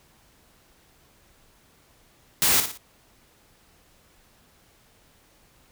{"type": "noise with echo", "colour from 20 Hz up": "white", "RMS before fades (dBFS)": -20, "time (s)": [2.42, 2.6], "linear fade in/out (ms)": 0, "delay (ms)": 58, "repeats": 3, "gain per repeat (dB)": -8, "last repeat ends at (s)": 2.774, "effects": ["pink hiss -59 dBFS RMS until 5.71 s"]}